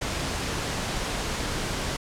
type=noise; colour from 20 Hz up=pink; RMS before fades=-29 dBFS; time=0.01-1.97 s; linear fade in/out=10 ms; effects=low-pass 8000 Hz 12 dB/octave